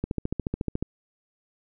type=click train; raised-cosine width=3 ms; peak=-14 dBFS; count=12; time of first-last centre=0.04-0.826 s; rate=14 Hz; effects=none